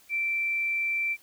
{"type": "tone", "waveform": "sine", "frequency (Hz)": 2342, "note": "D7", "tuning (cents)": -5, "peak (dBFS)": -25, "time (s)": [0.09, 1.17], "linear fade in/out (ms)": 50, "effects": ["white hiss -58 dBFS RMS until 1.22 s"]}